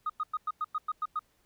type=tone bursts; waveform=sine; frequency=1244.5 Hz; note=D#6; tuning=in tune; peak=-27 dBFS; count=9; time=0.06-1.193 s; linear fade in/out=5 ms; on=37 ms; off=100 ms; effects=tanh soft clip ceiling -24 dBFS + pink hiss -70 dBFS RMS until 1.45 s